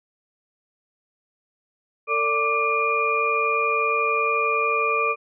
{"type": "tone cluster", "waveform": "sine", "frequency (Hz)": [450.7, 582, 1173, 2416], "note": ["A4", "D5", "D6", "D7"], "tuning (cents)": [42, -16, -2, 48], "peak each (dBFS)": [-26, -31, -22, -24], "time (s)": [2.07, 5.16], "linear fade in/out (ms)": 50, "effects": []}